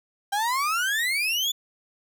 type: exponential sweep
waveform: 35% pulse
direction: up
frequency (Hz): 784 to 3520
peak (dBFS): -21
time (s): 0.32-1.52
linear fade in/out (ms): 10
effects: none